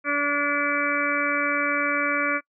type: harmonic tone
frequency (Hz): 288.3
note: D4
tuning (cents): -32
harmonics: 1 / 2 / 4 / 5 / 6 / 7 / 8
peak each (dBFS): -30 / -30 / -28 / -27 / -31 / -32 / -27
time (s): 0.04-2.41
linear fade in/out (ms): 50
effects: noise-tail reverb RT60 0.1 s tail -25 dB re dry